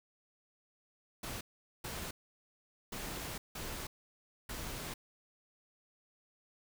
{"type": "noise bursts at uneven times", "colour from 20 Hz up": "pink", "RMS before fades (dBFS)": -42, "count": 5, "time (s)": [[1.23, 1.41], [1.84, 2.11], [2.92, 3.38], [3.55, 3.87], [4.49, 4.94]], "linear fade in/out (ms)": 5, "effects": []}